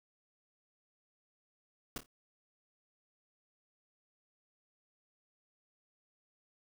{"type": "noise with echo", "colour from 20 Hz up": "pink", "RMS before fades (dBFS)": -39, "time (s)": [1.96, 1.98], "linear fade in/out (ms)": 2, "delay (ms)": 27, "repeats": 3, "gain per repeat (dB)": -10, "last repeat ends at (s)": 2.061, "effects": []}